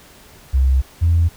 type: tone pair in turn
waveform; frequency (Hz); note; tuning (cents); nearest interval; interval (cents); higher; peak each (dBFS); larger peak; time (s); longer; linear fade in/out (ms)
sine; 66 / 83.88; C2 / E2; +16 / +31; major third; 415; second; -10; neither; 0.53-0.82 / 1.01-1.29; first; 20
effects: tanh soft clip ceiling -7 dBFS + pink hiss -45 dBFS RMS until 1.36 s